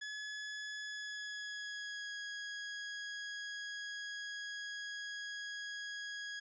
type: tone with pitch glide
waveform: sawtooth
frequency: 1700 to 1657.3 Hz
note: G#6 to G#6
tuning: +40 to -4 cents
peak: -38 dBFS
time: 0.01-6.4 s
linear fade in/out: 10 ms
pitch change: -44 cents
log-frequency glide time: 0.81-2.15 s
effects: resampled to 16000 Hz